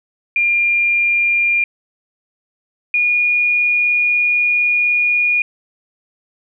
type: tone pair in turn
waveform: sine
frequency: 2400 / 2439 Hz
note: D7 / D#7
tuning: +37 / -35 cents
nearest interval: unison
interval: 28 cents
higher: second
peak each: -12 dBFS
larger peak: neither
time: 0.36-1.64 / 2.94-5.42 s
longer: second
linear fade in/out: 2 ms
effects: none